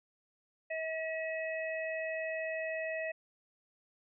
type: harmonic tone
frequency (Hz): 641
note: E5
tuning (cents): -49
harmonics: 1 / 3 / 4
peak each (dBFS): -36 / -40 / -43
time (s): 0.7-3.12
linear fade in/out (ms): 10
effects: none